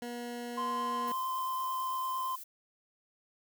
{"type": "tone", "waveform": "20% pulse", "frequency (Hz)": 240, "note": "B3", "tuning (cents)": -49, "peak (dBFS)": -33, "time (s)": [0.02, 1.12], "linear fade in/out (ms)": 2}
{"type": "tone with vibrato", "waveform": "triangle", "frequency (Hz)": 1039, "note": "C6", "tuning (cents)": -12, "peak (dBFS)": -30, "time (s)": [0.57, 2.36], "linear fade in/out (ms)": 10, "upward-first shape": "sine", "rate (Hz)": 8.9, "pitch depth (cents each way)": 10}
{"type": "noise", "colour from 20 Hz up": "violet", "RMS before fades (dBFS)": -46, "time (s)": [1.07, 2.44], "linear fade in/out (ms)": 10}
{"effects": []}